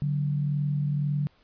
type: tone pair together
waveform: sine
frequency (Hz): 145.04 / 187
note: D3 / F#3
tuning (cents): -21 / +19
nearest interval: major third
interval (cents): 440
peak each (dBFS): -24 / -34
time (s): 0.02-1.27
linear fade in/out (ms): 0
effects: pink hiss -63 dBFS RMS until 1.43 s + resampled to 11025 Hz